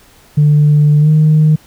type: tone with pitch glide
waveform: sine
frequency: 148.6 to 154.37 Hz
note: D3 to D#3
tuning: +21 to -13 cents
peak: -4 dBFS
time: 0.37-1.56 s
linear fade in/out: 10 ms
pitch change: +66 cents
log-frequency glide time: 1-1.09 s
effects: tanh soft clip ceiling -2 dBFS + pink hiss -45 dBFS RMS until 1.66 s